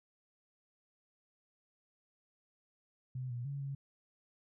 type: tone with pitch steps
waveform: sine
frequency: 128.2 / 120.9 / 140.4 / 138.2 Hz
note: C3 / B2 / C#3 / C#3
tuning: -35 / -36 / +22 / -5 cents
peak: -37 dBFS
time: 3.15-3.75 s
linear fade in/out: 5 ms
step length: 150 ms
effects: none